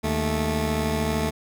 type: tone pair together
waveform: 15% pulse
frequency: 77.3 / 218.6 Hz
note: D#2 / A3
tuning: -11 / -11 cents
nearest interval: octave + tritone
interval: 1800 cents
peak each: -19 dBFS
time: 0.03-1.31 s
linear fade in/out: 20 ms
effects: none